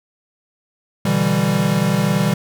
square chord, E minor seventh, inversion second, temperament equal, 123.47 / 146.83 / 164.81 / 196 Hz, B2 / D3 / E3 / G3, 0 / 0 / 0 / 0 cents, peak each -24 / -23 / -21 / -19 dBFS, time 1.05-2.34 s, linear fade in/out 5 ms, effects none

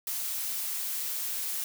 blue noise, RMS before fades -33 dBFS, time 0.07-1.64 s, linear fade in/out 2 ms, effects none

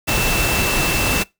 sine tone in noise, 2667 Hz, E7, 20 cents sharp, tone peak -22 dBFS, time 0.07-1.24 s, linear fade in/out 20 ms, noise pink, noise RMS -19 dBFS, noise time 0.07-1.24 s, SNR -6 dB, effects noise-tail reverb RT60 0.2 s tail -23 dB re dry

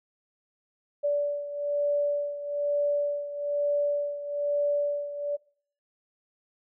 sine beating tone pair, 579 / 580.1 Hz, D5 / D5, -25 / -21 cents, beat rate 1.1 Hz, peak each -26 / -31 dBFS, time 1.03-5.37 s, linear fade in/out 20 ms, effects noise-tail reverb RT60 0.5 s tail -21 dB re dry

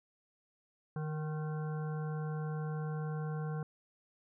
harmonic tone with a mistuned harmonic, 153.5 Hz, D#3, 23 cents flat, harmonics 1 / 3 / 5 / 7 / 9 / 10, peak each -35 / -45 / -49 / -52 / -54 / -55 dBFS, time 0.96-3.63 s, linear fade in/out 2 ms, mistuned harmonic 3, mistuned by +21 cents, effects none

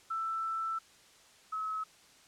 sine tone pair in turn, 1327 / 1287.7 Hz, E6 / E6, +11 / -41 cents, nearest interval minor second, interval 52 cents, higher first, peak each -32 / -33 dBFS, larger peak first, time 0.1-0.79 / 1.52-1.84 s, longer first, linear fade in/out 10 ms, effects white hiss -60 dBFS RMS until 2.27 s + low-pass 8000 Hz 12 dB/octave

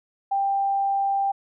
sine tone, 790 Hz, G5, 13 cents sharp, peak -20 dBFS, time 0.31-1.32 s, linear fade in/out 10 ms, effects none

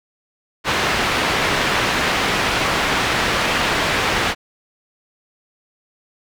white low-pass noise, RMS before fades -19 dBFS, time 0.64-4.35 s, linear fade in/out 50 ms, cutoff 2500 Hz, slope 12 dB/octave, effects none

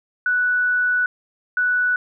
sine tone pair in turn, 1480 / 1480 Hz, F#6 / F#6, 0 / 0 cents, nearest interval unison, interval 0 cents, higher neither, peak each -16 dBFS, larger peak neither, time 0.26-1.06 / 1.57-1.96 s, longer first, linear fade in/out 2 ms, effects none

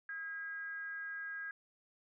sine tone with frequency modulation, 1628 Hz, G#6, 35 cents flat, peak -40 dBFS, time 0.09-1.51 s, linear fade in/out 2 ms, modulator 348 Hz, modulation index 0.36, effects none

